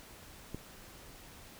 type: click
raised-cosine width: 3 ms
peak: -26 dBFS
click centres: 0.546 s
effects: pink hiss -53 dBFS RMS until 1.59 s